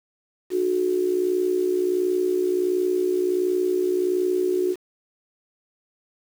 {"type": "tone with amplitude modulation", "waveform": "sine", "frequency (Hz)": 365.5, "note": "F#4", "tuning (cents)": -21, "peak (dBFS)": -16, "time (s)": [0.5, 4.76], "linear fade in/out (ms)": 50, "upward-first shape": "sine", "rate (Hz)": 61.4, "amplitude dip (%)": 70, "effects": ["7-bit"]}